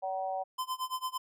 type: harmonic tone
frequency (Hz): 189.7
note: F#3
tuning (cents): +43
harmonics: 3 / 4 / 5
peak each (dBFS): -37 / -33 / -44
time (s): 0.02-0.44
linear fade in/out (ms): 20
type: tone with tremolo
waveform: square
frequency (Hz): 1027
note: C6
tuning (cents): -33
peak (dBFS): -31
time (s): 0.58-1.18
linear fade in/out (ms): 10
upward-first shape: sine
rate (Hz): 8.9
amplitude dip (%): 95
effects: none